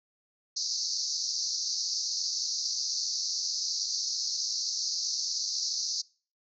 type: band-pass noise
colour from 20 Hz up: pink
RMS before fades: -32 dBFS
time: 0.56-6.02 s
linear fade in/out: 10 ms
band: 4300 to 6300 Hz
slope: 96 dB/octave
effects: noise-tail reverb RT60 0.4 s tail -24 dB re dry